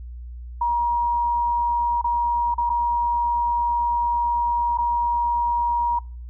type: tone with dropouts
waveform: sine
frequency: 951 Hz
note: A#5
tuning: 34 cents sharp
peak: -18 dBFS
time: 0.61-5.99 s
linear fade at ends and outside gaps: 5 ms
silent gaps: 2.015-2.042 / 2.543-2.58 / 2.695-2.699 / 4.775-4.784 s
effects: noise-tail reverb RT60 0.4 s tail -24 dB re dry + added 60 Hz sine -33 dBFS peak until 6.29 s